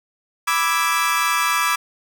30% pulse chord, E dominant seventh, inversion second, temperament equal, 987.8 / 1174.7 / 1318.5 / 1661.2 Hz, B5 / D6 / E6 / G#6, 0 / 0 / 0 / 0 cents, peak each -22 / -18 / -21 / -22 dBFS, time 0.47-1.76 s, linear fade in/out 10 ms, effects none

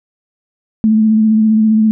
sine tone with vibrato, 218.1 Hz, A3, 15 cents flat, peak -7 dBFS, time 0.84-1.91 s, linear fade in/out 0 ms, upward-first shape sine, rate 15 Hz, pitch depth 26 cents each way, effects none

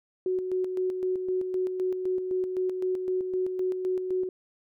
sine tone with tremolo, 370 Hz, F#4, in tune, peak -24 dBFS, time 0.26-4.29 s, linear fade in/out 2 ms, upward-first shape square, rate 3.9 Hz, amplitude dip 45%, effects none

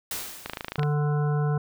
white noise with exponential decay, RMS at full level -30 dBFS, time 0.11-0.94 s, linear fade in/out 2 ms, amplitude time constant 180 ms
click train, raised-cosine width 0.3 ms, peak -15 dBFS, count 11, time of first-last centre 0.46-0.832 s, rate 26.9 Hz
harmonic tone, 147.8 Hz, D3, 11 cents sharp, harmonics 1 / 3 / 5 / 7 / 9 / 10, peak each -22 / -32 / -36 / -39 / -41 / -42 dBFS, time 0.78-1.58 s, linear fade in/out 5 ms
effects none

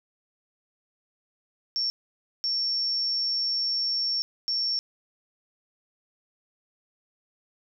sine tone bursts at uneven times, 5460 Hz, F8, 40 cents flat, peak -24 dBFS, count 3, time 1.76-1.9 / 2.44-4.22 / 4.48-4.79 s, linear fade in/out 0 ms, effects none

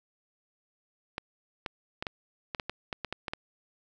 clicks, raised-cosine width 0.3 ms, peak -17 dBFS, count 12, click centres 1.181 / 1.662 / 2.025 / 2.068 / 2.548 / 2.598 / 2.696 / 2.928 / 3.047 / 3.126 / 3.282 / 3.335 s, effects none

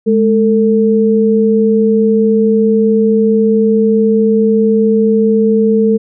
sine tone pair together, 211.3 / 447.7 Hz, G#3 / A4, +30 / +30 cents, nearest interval octave + minor second, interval 1300 cents, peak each -10 dBFS, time 0.06-5.98 s, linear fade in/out 20 ms, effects none

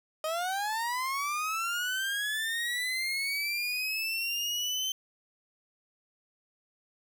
30% pulse linear sweep, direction up, 615 to 3100 Hz, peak -27 dBFS, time 0.24-4.92 s, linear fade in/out 2 ms, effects none

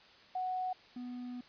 sine / triangle tone pair in turn, 740 / 246.9 Hz, F#5 / B3, 0 / 0 cents, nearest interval octave + perfect fifth, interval 1900 cents, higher first, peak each -33 / -38 dBFS, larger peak first, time 0.35-0.73 / 0.96-1.41 s, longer second, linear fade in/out 5 ms, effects white hiss -59 dBFS RMS until 1.48 s + resampled to 11025 Hz

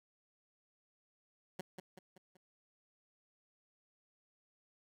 15% pulse tone with echo, 185 Hz, F#3, in tune, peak -33 dBFS, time 1.59-1.61 s, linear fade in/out 5 ms, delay 190 ms, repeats 4, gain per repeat -6 dB, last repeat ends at 2.37 s, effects none

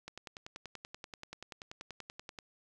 click train, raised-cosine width 0.2 ms, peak -27 dBFS, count 25, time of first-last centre 0.08-2.388 s, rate 10.4 Hz, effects none

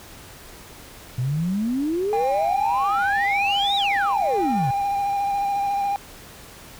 sine exponential two-way sweep, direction up then down, 120 to 3916 to 120 Hz, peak -20 dBFS, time 1.18-4.71 s, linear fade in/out 5 ms, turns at 3.76 s
triangle tone with vibrato, 801 Hz, G5, 37 cents sharp, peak -18 dBFS, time 2.13-5.96 s, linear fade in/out 0 ms, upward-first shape square, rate 14 Hz, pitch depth 16 cents each way
effects tanh soft clip ceiling -13 dBFS + pink hiss -43 dBFS RMS until 6.79 s

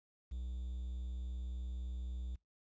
triangle tone with quantisation, 61.74 Hz, B1, in tune, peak -37 dBFS, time 0.31-2.36 s, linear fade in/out 10 ms, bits 11, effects noise-tail reverb RT60 0.2 s tail -26 dB re dry + resampled to 16000 Hz

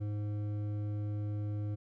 sine tone with hard clipping, 104.2 Hz, G#2, 6 cents sharp, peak -35 dBFS, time 0-1.76 s, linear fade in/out 20 ms, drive 9 dB, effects none

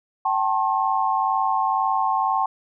sine tone cluster, 772 / 874 / 1074 Hz, G5 / A5 / C6, -27 / -12 / +45 cents, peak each -23 dBFS, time 0.25-2.46 s, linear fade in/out 5 ms, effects none

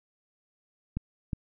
clicks, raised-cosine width 5 ms, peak -18 dBFS, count 2, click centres 0.97 / 1.332 s, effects none

